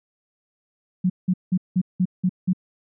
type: tone bursts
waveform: sine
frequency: 183.1 Hz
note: F#3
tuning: 18 cents flat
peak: -16 dBFS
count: 7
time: 1.04-2.533 s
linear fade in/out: 10 ms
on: 59 ms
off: 180 ms
effects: none